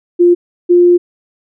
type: tone pair in turn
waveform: sine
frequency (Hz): 350 / 352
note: F4 / F4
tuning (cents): +4 / +14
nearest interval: unison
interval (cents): 10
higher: second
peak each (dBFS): -4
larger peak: neither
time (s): 0.19-0.35 / 0.69-0.98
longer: second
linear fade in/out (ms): 20
effects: none